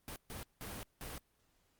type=noise bursts at uneven times; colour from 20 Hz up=pink; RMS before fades=-45 dBFS; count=4; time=0.08-0.16 / 0.3-0.43 / 0.61-0.83 / 1.01-1.18 s; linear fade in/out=0 ms; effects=pink hiss -75 dBFS RMS until 1.79 s + Opus 32 kbps